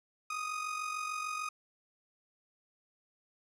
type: tone with amplitude modulation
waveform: 30% pulse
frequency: 1245 Hz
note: D#6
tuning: 1 cent sharp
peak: -30 dBFS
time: 0.3-1.49 s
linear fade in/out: 5 ms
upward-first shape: sine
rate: 46.7 Hz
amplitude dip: 55%
effects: low-pass 10000 Hz 12 dB/octave